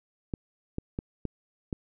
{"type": "clicks", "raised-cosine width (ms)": 3, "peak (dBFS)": -18, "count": 5, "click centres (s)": [0.338, 0.784, 0.989, 1.253, 1.728], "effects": []}